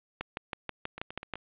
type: two click trains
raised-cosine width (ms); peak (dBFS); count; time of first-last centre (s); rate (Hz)
0.3; -17 / -24; 8 / 4; 0.21-1.337 / 0.98-1.356; 6.21 / 7.98
effects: resampled to 8000 Hz + 9-bit